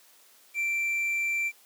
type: tone with quantisation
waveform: triangle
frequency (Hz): 2349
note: D7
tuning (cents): 0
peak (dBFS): -24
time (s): 0.54-1.52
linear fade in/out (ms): 50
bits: 9
effects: white hiss -58 dBFS RMS until 1.65 s + high-pass 300 Hz 12 dB/octave

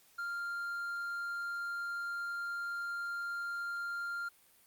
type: tone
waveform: triangle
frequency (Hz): 1395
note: F6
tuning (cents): -2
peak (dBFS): -34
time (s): 0.18-4.29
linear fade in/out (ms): 10
effects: white hiss -65 dBFS RMS until 4.66 s + Opus 48 kbps

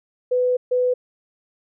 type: tone bursts at uneven times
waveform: sine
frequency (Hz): 499.2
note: B4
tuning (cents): +19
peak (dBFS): -16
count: 2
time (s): 0.31-0.57 / 0.71-0.94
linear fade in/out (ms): 10
effects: none

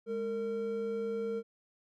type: tone pair together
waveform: triangle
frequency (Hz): 207.6 / 457.5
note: G#3 / A#4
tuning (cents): 0 / -32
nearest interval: octave + major second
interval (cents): 1368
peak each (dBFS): -38 / -31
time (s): 0.06-1.43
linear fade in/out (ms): 50
effects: none

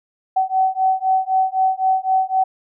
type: beating tone pair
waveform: sine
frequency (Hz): 756 / 759.9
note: F#5 / F#5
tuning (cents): +37 / +46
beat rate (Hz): 3.9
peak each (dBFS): -18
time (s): 0.36-2.44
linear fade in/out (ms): 10
effects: none

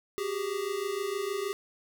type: tone pair together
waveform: square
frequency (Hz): 380.5 / 406.9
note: F#4 / G#4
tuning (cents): +48 / -35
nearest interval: minor second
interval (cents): 117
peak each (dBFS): -35 / -33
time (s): 0.18-1.53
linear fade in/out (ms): 0
effects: none

